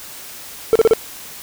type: tone bursts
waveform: triangle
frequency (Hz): 447.6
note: A4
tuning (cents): +30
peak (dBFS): -5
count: 4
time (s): 0.73-0.935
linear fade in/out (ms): 0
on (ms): 25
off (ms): 35
effects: white hiss -35 dBFS RMS until 1.42 s